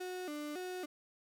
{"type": "tone with vibrato", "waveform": "35% pulse", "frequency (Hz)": 329.6, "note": "E4", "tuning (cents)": 0, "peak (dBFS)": -38, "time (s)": [0, 0.86], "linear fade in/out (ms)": 10, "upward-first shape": "square", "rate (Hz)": 1.8, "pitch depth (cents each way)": 180, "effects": []}